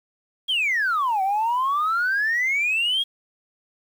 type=exponential two-way sweep; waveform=sine; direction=down then up; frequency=3322 to 750 to 3322 Hz; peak=-18 dBFS; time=0.48-3.04 s; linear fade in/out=20 ms; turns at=1.22 s; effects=tanh soft clip ceiling -16 dBFS + 8-bit